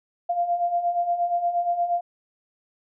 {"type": "beating tone pair", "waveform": "sine", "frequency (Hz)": [690, 698.5], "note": ["F5", "F5"], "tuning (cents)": [-21, 0], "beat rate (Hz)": 8.5, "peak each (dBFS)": [-28, -22], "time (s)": [0.29, 2.01], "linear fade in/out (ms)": 10, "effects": []}